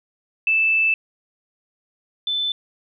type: tone pair in turn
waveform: sine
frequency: 2637 / 3520 Hz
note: E7 / A7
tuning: 0 / 0 cents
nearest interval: perfect fourth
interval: 500 cents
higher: second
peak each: -15 / -20 dBFS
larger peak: first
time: 0.47-0.94 / 2.27-2.52 s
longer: first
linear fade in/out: 2 ms
effects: none